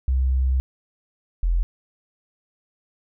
sine tone pair in turn, 65 / 42.79 Hz, C2 / F1, -11 / -35 cents, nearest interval perfect fifth, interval 724 cents, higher first, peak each -17 / -17 dBFS, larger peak neither, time 0.08-0.6 / 1.43-1.63 s, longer first, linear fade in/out 0 ms, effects none

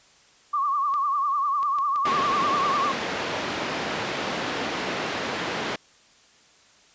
sine tone with vibrato, 1137 Hz, C#6, 44 cents sharp, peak -21 dBFS, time 0.53-2.92 s, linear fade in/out 10 ms, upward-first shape triangle, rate 10 Hz, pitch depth 120 cents each way
clicks, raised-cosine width 0.2 ms, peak -24 dBFS, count 9, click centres 0.94 / 1.63 / 1.786 / 1.96 / 2.223 / 2.315 / 2.462 / 3.158 / 3.37 s
pink band-pass noise, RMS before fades -29 dBFS, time 2.05-5.76 s, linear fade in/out 5 ms, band 240 to 3600 Hz, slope 12 dB/octave
effects white hiss -56 dBFS RMS until 6.94 s + resampled to 16000 Hz

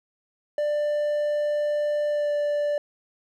triangle tone with pitch glide, 592 to 586.6 Hz, D5 to D5, +14 to -2 cents, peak -20 dBFS, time 0.58-2.78 s, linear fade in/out 2 ms, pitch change -16 cents, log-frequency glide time 2.09-2.32 s, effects none

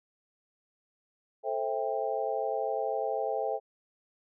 sine chord, A minor seventh, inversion none, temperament just, 440 / 528 / 660 / 792 Hz, A4 / C5 / E5 / G5, 0 / +16 / +2 / +18 cents, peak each -34 dBFS, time 1.43-3.6 s, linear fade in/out 50 ms, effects none

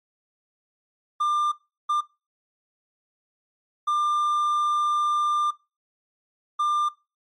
triangle tone bursts at uneven times, 1195 Hz, D6, 30 cents sharp, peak -18 dBFS, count 4, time 1.2-1.52 / 1.89-2.01 / 3.87-5.51 / 6.59-6.89 s, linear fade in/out 10 ms, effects noise-tail reverb RT60 0.3 s tail -23 dB re dry + MP3 48 kbps

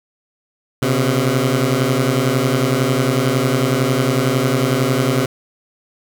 15% pulse beating tone pair, 125.1 / 136.1 Hz, B2 / C#3, +23 / -31 cents, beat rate 11 Hz, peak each -11 dBFS, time 0.82-5.26 s, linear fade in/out 5 ms, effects none

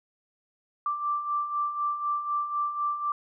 sine beating tone pair, 1172 / 1176 Hz, D6 / D6, -4 / +2 cents, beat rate 4 Hz, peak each -34 / -27 dBFS, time 0.86-3.12 s, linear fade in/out 2 ms, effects none

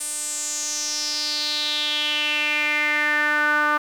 sawtooth tone with band-pass filter sweep, 298.7 Hz, D4, 29 cents sharp, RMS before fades -23 dBFS, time 0-3.78 s, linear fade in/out 10 ms, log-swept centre 9100 to 1300 Hz, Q 5.2, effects 8-bit

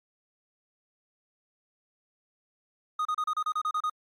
triangle tone bursts, 1242 Hz, D#6, 3 cents flat, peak -24 dBFS, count 10, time 2.99-3.898 s, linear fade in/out 5 ms, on 62 ms, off 32 ms, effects AAC 64 kbps

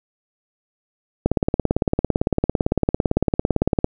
click train, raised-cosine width 2 ms, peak -3 dBFS, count 47, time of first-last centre 1.26-3.844 s, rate 17.8 Hz, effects none

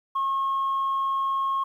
sine tone, 1084 Hz, C#6, 39 cents flat, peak -21 dBFS, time 0.15-1.64 s, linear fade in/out 10 ms, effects tanh soft clip ceiling -20 dBFS + 10-bit

